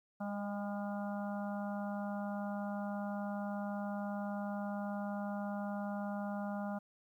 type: harmonic tone with a mistuned harmonic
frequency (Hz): 202.8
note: G#3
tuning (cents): -41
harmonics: 1 / 3 / 4 / 5 / 6 / 7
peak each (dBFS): -38 / -44 / -45 / -53 / -52 / -51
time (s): 0.2-6.79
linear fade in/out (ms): 10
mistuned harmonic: 3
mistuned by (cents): +18
effects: 12-bit